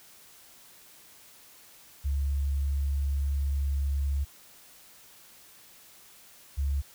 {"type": "tone pair in turn", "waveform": "sine", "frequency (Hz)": [69.9, 69.9], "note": ["C#2", "C#2"], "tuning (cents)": [15, 15], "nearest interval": "unison", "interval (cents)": 0, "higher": "neither", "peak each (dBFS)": -25, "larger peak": "neither", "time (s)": [[2.04, 4.25], [6.57, 6.82]], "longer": "first", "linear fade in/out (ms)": 20, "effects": ["white hiss -54 dBFS RMS until 6.94 s"]}